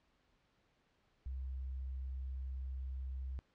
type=tone; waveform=sine; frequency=65.41 Hz; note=C2; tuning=in tune; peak=-39 dBFS; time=1.26-3.39 s; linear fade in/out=0 ms; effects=pink hiss -75 dBFS RMS until 3.54 s + low-pass 4000 Hz 12 dB/octave